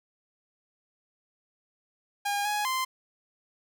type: tone with pitch steps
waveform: sawtooth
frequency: 812 / 834 / 1040 Hz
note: G#5 / G#5 / C6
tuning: -39 / +7 / -11 cents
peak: -23 dBFS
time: 2.25-2.85 s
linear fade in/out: 10 ms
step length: 200 ms
effects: none